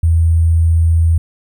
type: tone with sample-and-hold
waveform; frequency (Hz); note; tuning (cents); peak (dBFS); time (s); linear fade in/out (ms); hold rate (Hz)
sine; 82.41; E2; 0; -8; 0.03-1.18; 5; 8820
effects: none